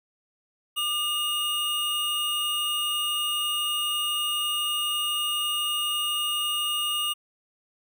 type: tone pair together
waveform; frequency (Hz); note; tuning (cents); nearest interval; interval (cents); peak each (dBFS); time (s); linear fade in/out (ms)
square; 1200 / 2854; D6 / F7; +37 / +37; octave + minor third; 1500; -34 / -26; 0.76-7.14; 20
effects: none